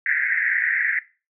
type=band-pass noise; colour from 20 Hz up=white; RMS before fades=-22 dBFS; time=0.06-0.99 s; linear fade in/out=2 ms; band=1600 to 2100 Hz; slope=96 dB/octave; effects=noise-tail reverb RT60 0.3 s tail -17 dB re dry